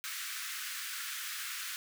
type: high-pass noise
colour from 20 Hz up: pink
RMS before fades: -40 dBFS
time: 0.04-1.76 s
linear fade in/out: 0 ms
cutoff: 1300 Hz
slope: 48 dB/octave
effects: none